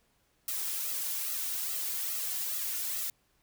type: noise with flanger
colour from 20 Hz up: blue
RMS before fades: -34 dBFS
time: 0.48-3.1 s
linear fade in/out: 2 ms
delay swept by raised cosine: 1.5 to 2.9 ms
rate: 2.4 Hz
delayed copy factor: +0.85
effects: pink hiss -71 dBFS RMS until 3.42 s